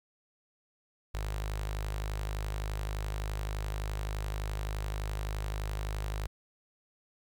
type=tone with notch filter; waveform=sawtooth; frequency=51.7 Hz; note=G#1; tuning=7 cents flat; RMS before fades=-35 dBFS; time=1.14-6.27 s; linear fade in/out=5 ms; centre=240 Hz; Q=0.66; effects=11-bit